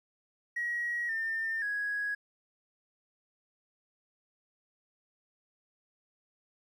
triangle tone with pitch steps, 1904 / 1803 / 1663 Hz, A#6 / A6 / G#6, +36 / +42 / +2 cents, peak -27 dBFS, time 0.56-2.15 s, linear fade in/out 10 ms, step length 530 ms, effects tanh soft clip ceiling -28 dBFS

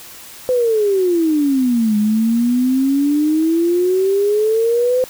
sine exponential two-way sweep, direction down then up, 514 to 207.7 to 514 Hz, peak -12 dBFS, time 0.49-5.04 s, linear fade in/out 0 ms, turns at 1.97 s, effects white hiss -37 dBFS RMS until 5.09 s

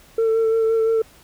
sine tone with vibrato, 448.7 Hz, A4, 34 cents sharp, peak -13 dBFS, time 0.18-1.02 s, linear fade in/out 5 ms, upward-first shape sine, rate 5.8 Hz, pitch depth 19 cents each way, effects tanh soft clip ceiling -14 dBFS + pink hiss -50 dBFS RMS until 1.23 s

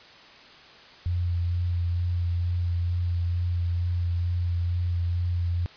sine tone with vibrato, 87.31 Hz, F2, in tune, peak -23 dBFS, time 1.06-5.66 s, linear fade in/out 0 ms, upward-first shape sine, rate 2.2 Hz, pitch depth 16 cents each way, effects white hiss -49 dBFS RMS until 5.76 s + resampled to 11025 Hz

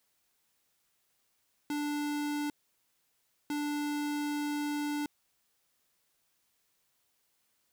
square tone bursts at uneven times, 293.7 Hz, D4, in tune, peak -32 dBFS, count 2, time 1.7-2.5 / 3.5-5.06 s, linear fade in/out 2 ms, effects white hiss -75 dBFS RMS until 7.72 s

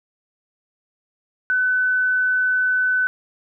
sine tone, 1506 Hz, F#6, 30 cents sharp, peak -16 dBFS, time 1.5-3.07 s, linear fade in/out 0 ms, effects none

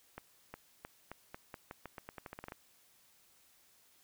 accelerating click train, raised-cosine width 0.5 ms, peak -29 dBFS, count 17, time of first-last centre 0.18-2.521 s, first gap 360 ms, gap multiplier 0.86, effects white hiss -67 dBFS RMS until 4.03 s

